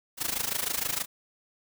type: noise with amplitude modulation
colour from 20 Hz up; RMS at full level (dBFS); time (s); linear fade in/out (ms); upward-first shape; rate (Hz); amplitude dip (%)
white; -27; 0.17-1.06; 50; sine; 26.4; 85
effects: none